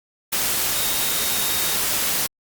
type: tone in noise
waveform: sine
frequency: 3729 Hz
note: A#7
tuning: in tune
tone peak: -31 dBFS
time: 0.75-1.76 s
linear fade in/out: 10 ms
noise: white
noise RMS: -22 dBFS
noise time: 0.32-2.27 s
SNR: -12 dB
effects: Opus 48 kbps